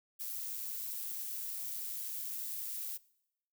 violet noise with amplitude modulation, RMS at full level -39 dBFS, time 0.19-2.98 s, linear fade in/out 20 ms, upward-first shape sine, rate 110 Hz, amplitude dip 30%, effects noise-tail reverb RT60 0.8 s tail -22 dB re dry

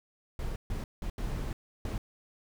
brown noise bursts at uneven times, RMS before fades -34 dBFS, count 5, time 0.39-0.56 / 0.7-0.84 / 1.02-1.1 / 1.18-1.53 / 1.85-1.98 s, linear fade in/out 2 ms, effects none

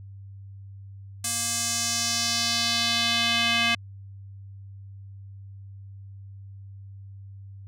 square tone with band-pass filter sweep, 233.1 Hz, A#3, in tune, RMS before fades -25 dBFS, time 1.24-3.75 s, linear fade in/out 5 ms, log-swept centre 8400 to 2700 Hz, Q 2, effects added 98 Hz sine -40 dBFS peak until 7.67 s

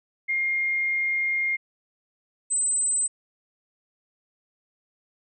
sine tone pair in turn, 2125 / 8090 Hz, C7 / B8, +26 / +41 cents, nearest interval octave + major seventh, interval 2315 cents, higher second, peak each -22 / -21 dBFS, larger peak second, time 0.28-1.57 / 2.5-3.08 s, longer first, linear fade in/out 20 ms, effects none

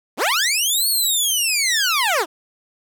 15% pulse linear two-way sweep, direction up then down, 169.4 to 4444 to 287.4 Hz, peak -10 dBFS, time 0.17-2.26 s, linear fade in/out 50 ms, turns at 0.88 s, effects none

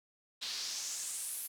pink noise with band-pass filter sweep, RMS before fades -40 dBFS, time 0.41-1.48 s, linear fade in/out 20 ms, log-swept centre 4000 to 12000 Hz, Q 2.8, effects none

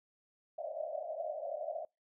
white band-pass noise, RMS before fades -40 dBFS, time 0.58-1.85 s, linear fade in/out 5 ms, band 580 to 680 Hz, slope 96 dB/octave, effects noise-tail reverb RT60 0.2 s tail -24 dB re dry

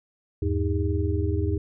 sine tone cluster, 79.9 / 100.5 / 311.3 / 403.6 Hz, D#2 / G2 / D#4 / G#4, +47 / +44 / +1 / -49 cents, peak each -25 / -27 / -30 / -30 dBFS, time 0.42-1.58 s, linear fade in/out 5 ms, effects none

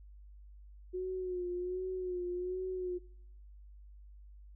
sine tone with vibrato, 363.7 Hz, F#4, 30 cents flat, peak -34 dBFS, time 0.93-2.99 s, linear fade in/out 20 ms, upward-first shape sine, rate 1.3 Hz, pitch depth 44 cents each way, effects noise-tail reverb RT60 0.7 s tail -23 dB re dry + added 50 Hz sine -51 dBFS peak until 4.55 s

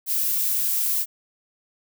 violet noise, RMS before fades -23 dBFS, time 0.06-1.06 s, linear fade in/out 50 ms, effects none

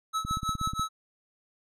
square tone with tremolo, 1297 Hz, E6, 28 cents flat, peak -26 dBFS, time 0.13-0.89 s, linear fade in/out 20 ms, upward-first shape triangle, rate 6.2 Hz, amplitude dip 100%
click train, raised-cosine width 5 ms, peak -22 dBFS, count 10, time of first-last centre 0.25-0.795 s, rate 16.5 Hz
effects low-pass 10000 Hz 12 dB/octave

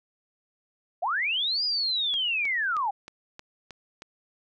sine linear two-way sweep, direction up then down, 619 to 4978 to 760 Hz, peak -24 dBFS, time 1.02-2.91 s, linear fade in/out 10 ms, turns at 1.64 s
click train, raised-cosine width 0.2 ms, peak -24 dBFS, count 7, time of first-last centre 2.14-4.021 s, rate 3.19 Hz
effects none

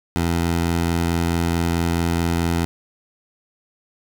15% pulse tone, 84.6 Hz, E2, 45 cents sharp, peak -12 dBFS, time 0.16-2.65 s, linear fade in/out 0 ms, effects none

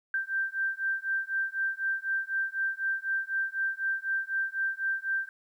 sine beating tone pair, 1568 / 1572 Hz, G6 / G6, 0 / +4 cents, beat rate 4 Hz, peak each -31 / -31 dBFS, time 0.14-5.29 s, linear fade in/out 2 ms, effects 11-bit

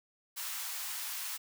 white high-pass noise, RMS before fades -39 dBFS, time 0.36-1.38 s, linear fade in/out 20 ms, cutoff 850 Hz, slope 24 dB/octave, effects none

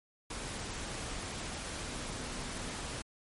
sine tone in noise, 246.9 Hz, B3, in tune, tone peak -49 dBFS, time 1.87-2.72 s, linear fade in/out 5 ms, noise pink, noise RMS -40 dBFS, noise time 0.3-3.02 s, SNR -12 dB, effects MP3 48 kbps

